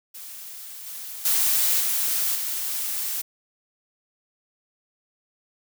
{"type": "noise with level steps", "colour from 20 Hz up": "blue", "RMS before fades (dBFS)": [-39, -36, -21, -24, -28], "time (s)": [0.14, 3.22], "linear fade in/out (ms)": 10, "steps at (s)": [0.86, 1.25, 1.8, 2.35], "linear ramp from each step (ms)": 5, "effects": []}